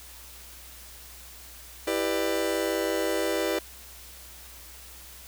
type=chord; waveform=40% pulse; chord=E minor seventh; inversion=none; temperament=just; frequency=329.6 / 395.6 / 494.4 / 593.3 Hz; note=E4 / G4 / B4 / D5; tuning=0 / +16 / +2 / +18 cents; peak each=-30 dBFS; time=1.87-3.59 s; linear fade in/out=5 ms; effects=added 61 Hz sine -50 dBFS peak until 5.27 s + white hiss -47 dBFS RMS until 5.27 s